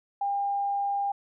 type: tone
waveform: sine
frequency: 802 Hz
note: G5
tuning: 39 cents sharp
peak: -25 dBFS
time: 0.21-1.12 s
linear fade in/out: 5 ms
effects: none